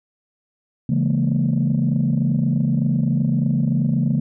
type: chord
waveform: sine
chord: A# half-diminished seventh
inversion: first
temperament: just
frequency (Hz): 139.85 / 167.82 / 209.8 / 233.1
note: C#3 / E3 / G#3 / A#3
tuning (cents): +16 / +31 / +18 / 0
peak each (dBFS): -19 / -21 / -23 / -21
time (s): 0.89-4.2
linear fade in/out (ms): 5
effects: tanh soft clip ceiling -10 dBFS